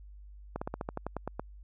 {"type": "slowing click train", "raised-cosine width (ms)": 1, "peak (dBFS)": -20, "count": 11, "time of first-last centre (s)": [0.56, 1.396], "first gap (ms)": 55, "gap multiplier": 1.09, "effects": ["added 50 Hz sine -47 dBFS peak until 1.63 s"]}